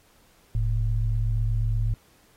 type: tone pair together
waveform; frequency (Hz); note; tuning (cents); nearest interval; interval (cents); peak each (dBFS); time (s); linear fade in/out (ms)
sine; 41.8 / 110; E1 / A2; +25 / 0; octave + perfect fourth; 1675; -24; 0.55-1.94; 0
effects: pink hiss -60 dBFS RMS until 2.36 s + AAC 48 kbps